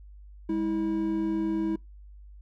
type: tone pair together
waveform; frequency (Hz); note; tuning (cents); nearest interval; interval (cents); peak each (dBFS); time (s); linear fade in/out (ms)
triangle; 203.8 / 323.5; G#3 / E4; -32 / -32; minor sixth; 800; -30 / -24; 0.49-1.76; 5
effects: noise-tail reverb RT60 0.2 s tail -26 dB re dry + added 50 Hz sine -45 dBFS peak until 2.41 s